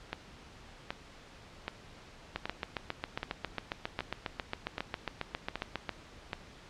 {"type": "two click trains", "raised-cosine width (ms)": 0.3, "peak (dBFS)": [-18, -17], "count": [9, 27], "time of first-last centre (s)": [[0.13, 6.332], [2.36, 5.893]], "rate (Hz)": [1.29, 7.36], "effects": ["pink hiss -53 dBFS RMS until 6.69 s", "low-pass 5000 Hz 12 dB/octave"]}